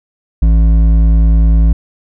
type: tone with hard clipping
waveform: sine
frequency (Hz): 55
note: A1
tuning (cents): 0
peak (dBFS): -7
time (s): 0.42-1.73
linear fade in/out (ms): 5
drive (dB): 8
effects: none